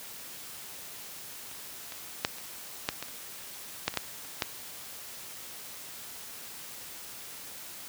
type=clicks; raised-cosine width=0.2 ms; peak=-28 / -23 / -7 / -26 / -9 / -18 / -29 / -8 / -20 / -9 / -29 / -9 dBFS; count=12; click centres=1.514 / 1.922 / 2.249 / 2.384 / 2.889 / 3.026 / 3.084 / 3.88 / 3.94 / 3.973 / 4.249 / 4.422 s; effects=white hiss -44 dBFS RMS until 7.88 s + high-pass 60 Hz 12 dB/octave